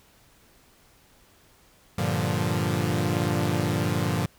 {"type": "chord", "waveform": "sawtooth", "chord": "G minor seventh", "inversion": "none", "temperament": "equal", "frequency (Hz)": [98, 116.54, 146.83, 174.61], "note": ["G2", "Bb2", "D3", "F3"], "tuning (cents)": [0, 0, 0, 0], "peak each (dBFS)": -25, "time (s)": [1.98, 4.26], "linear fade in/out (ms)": 5, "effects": ["pink hiss -58 dBFS RMS until 4.38 s"]}